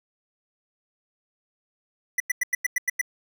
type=tone bursts; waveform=square; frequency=1975.5 Hz; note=B6; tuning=in tune; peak=-21 dBFS; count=8; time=2.18-3.014 s; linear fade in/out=5 ms; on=22 ms; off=94 ms; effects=none